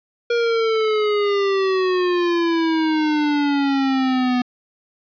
square exponential sweep, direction down, 475.7 to 246.4 Hz, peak -17 dBFS, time 0.3-4.42 s, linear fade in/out 5 ms, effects resampled to 11025 Hz + 9-bit

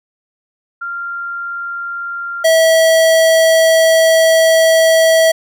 sine / square tone pair in turn, 1389 / 649.3 Hz, F6 / E5, -10 / -26 cents, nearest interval octave + minor second, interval 1316 cents, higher first, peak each -20 / -8 dBFS, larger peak second, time 0.81-2.44 / 2.44-5.32 s, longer second, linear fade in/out 10 ms, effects none

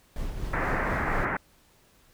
brown noise with tremolo, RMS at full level -30 dBFS, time 0.16-1.25 s, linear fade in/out 2 ms, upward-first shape triangle, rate 4.2 Hz, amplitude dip 45%
white low-pass noise, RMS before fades -29 dBFS, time 0.53-1.37 s, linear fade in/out 5 ms, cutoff 2000 Hz, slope 48 dB/octave
effects pink hiss -61 dBFS RMS until 2.13 s

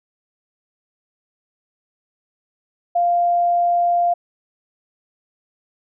sine tone, 697 Hz, F5, 4 cents flat, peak -14 dBFS, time 2.95-4.14 s, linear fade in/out 10 ms, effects none

